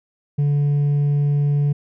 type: tone with hard clipping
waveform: triangle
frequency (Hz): 144.5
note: D3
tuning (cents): -28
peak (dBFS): -14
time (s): 0.38-1.73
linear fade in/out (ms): 10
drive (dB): 1
effects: none